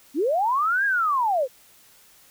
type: linear two-way sweep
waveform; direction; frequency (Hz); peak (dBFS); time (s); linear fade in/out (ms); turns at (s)
sine; up then down; 246.9 to 1661.2 to 475.9; -19; 0.14-1.48; 50; 0.85
effects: white hiss -54 dBFS RMS until 2.3 s